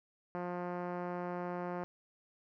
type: tone with low-pass filter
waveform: 5% pulse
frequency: 177.2 Hz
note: F3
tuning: 25 cents sharp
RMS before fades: -39 dBFS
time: 0.35-1.84 s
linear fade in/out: 0 ms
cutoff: 840 Hz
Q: 0.66
effects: none